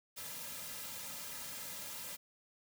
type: noise with comb filter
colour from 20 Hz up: white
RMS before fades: -45 dBFS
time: 0.16-2.17 s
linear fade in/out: 20 ms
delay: 2.7 ms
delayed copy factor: -0.85
effects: none